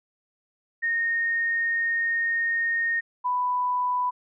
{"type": "tone pair in turn", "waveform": "sine", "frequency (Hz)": [1848, 992.6], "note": ["A#6", "B5"], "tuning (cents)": [-16, 8], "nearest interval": "major seventh", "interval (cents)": 1076, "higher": "first", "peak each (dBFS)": -22, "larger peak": "neither", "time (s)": [[0.82, 3.01], [3.24, 4.11]], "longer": "first", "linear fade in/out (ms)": 20, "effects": []}